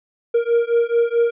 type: beating tone pair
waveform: triangle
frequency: 466.2 / 470.8 Hz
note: A#4 / A#4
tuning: 0 / +17 cents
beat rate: 4.6 Hz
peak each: -16 dBFS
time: 0.34-1.31 s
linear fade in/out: 10 ms
effects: resampled to 8000 Hz

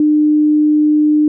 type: tone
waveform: sine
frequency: 301.7 Hz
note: D4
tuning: 47 cents sharp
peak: -8 dBFS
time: 0-1.28 s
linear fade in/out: 2 ms
effects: none

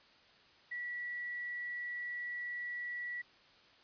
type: tone with quantisation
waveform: sine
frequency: 1943 Hz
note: B6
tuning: 29 cents flat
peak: -38 dBFS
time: 0.71-3.22 s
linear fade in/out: 10 ms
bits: 11
effects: white hiss -63 dBFS RMS until 3.83 s + resampled to 11025 Hz

